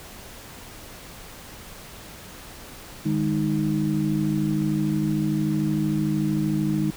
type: tone cluster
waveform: sine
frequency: 152 / 205.3 / 312.3 Hz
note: D#3 / G#3 / D#4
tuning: -40 / -20 / +7 cents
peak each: -25 dBFS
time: 3.05-6.91 s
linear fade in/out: 10 ms
effects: pink hiss -42 dBFS RMS until 6.96 s